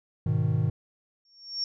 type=chord; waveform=triangle; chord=G# minor; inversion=none; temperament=just; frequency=103.83 / 124.59 / 155.74 Hz; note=G#2 / B2 / D#3; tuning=0 / +16 / +2 cents; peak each=-25 dBFS; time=0.26-0.7 s; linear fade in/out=5 ms
type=tone with exponential growth; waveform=sine; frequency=5500 Hz; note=F8; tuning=27 cents flat; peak=-24 dBFS; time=1.25-1.64 s; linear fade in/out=2 ms; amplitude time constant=83 ms
effects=none